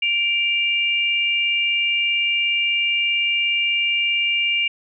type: tone pair together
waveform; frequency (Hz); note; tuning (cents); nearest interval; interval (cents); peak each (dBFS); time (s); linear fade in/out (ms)
sine; 2348 / 2811; D7 / F7; -1 / +11; minor third; 312; -20; 0.02-4.68; 5
effects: none